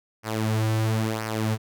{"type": "tone with flanger", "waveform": "sawtooth", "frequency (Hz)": 110, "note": "A2", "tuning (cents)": 0, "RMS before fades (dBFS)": -25, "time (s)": [0.23, 1.58], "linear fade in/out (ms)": 50, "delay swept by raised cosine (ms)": [0.26, 4.86], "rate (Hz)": 0.99, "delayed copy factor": -0.65, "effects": []}